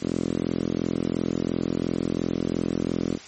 5% pulse tone with band-pass filter, 42.87 Hz, F1, 31 cents flat, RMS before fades -26 dBFS, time 0-3.19 s, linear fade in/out 50 ms, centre 260 Hz, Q 1.4, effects white hiss -43 dBFS RMS until 3.27 s + MP3 32 kbps

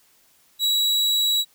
40% pulse tone, 3893 Hz, B7, 26 cents flat, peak -17 dBFS, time 0.59-1.45 s, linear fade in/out 50 ms, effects white hiss -59 dBFS RMS until 1.54 s

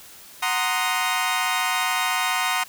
20% pulse chord, C half-diminished seventh, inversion second, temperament equal, 740 / 932.3 / 1046.5 / 1244.5 Hz, Gb5 / Bb5 / C6 / Eb6, 0 / 0 / 0 / 0 cents, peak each -22 dBFS, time 0.42-2.64 s, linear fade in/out 10 ms, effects white hiss -45 dBFS RMS until 2.68 s

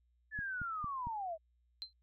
sine linear sweep, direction down, 1753 to 619 Hz, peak -37 dBFS, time 0.31-1.38 s, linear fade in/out 50 ms
click train, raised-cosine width 5 ms, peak -32 dBFS, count 4, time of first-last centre 0.39-1.07 s, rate 4.41 Hz
sine tone with exponential decay, 4105 Hz, C8, 34 cents flat, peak -36 dBFS, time 1.82-1.93 s, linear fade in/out 0 ms, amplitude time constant 23 ms
effects added 60 Hz sine -70 dBFS peak until 2.02 s

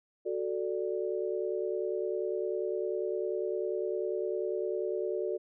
sine chord, D major, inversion first, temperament equal, 370 / 440 / 587.3 Hz, F#4 / A4 / D5, 0 / 0 / 0 cents, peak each -33 / -34 / -37 dBFS, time 0.25-5.38 s, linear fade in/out 20 ms, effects none

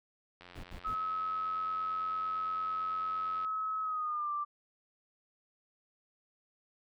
click train, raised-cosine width 0.3 ms, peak -35 dBFS, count 271, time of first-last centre 0.41-3.447 s, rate 88.9 Hz
brown noise bursts, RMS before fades -44 dBFS, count 3, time 0.55-0.951 s, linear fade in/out 10 ms, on 87 ms, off 70 ms
sine tone with pitch glide, 1285 to 1178.4 Hz, E6 to D6, -45 to +6 cents, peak -32 dBFS, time 0.84-4.45 s, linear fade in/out 20 ms, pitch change -149 cents, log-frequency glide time 3.82-4.32 s
effects none

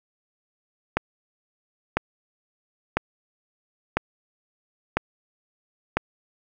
click train, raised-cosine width 0.5 ms, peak -5 dBFS, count 6, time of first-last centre 0.97-5.97 s, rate 1 Hz, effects none

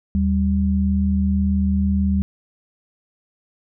sine tone pair together, 77.78 / 196 Hz, D#2 / G3, 0 / 0 cents, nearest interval octave + major third, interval 1600 cents, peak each -19 / -18 dBFS, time 0.15-2.22 s, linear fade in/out 0 ms, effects none

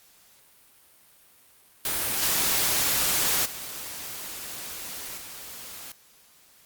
white noise with level steps, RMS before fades -27 / -24 / -37 / -41 dBFS, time 1.85-5.92 s, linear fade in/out 2 ms, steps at 2.22 / 3.45 / 5.17 s, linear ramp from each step 10 ms, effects white hiss -57 dBFS RMS until 6.65 s + Opus 48 kbps

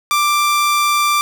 sawtooth tone, 1179 Hz, D6, 6 cents sharp, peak -9 dBFS, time 0.11-1.21 s, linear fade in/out 0 ms, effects none

